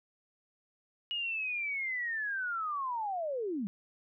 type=linear sweep; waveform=sine; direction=down; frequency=2898 to 185 Hz; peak=-32 dBFS; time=1.11-3.67 s; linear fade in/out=0 ms; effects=none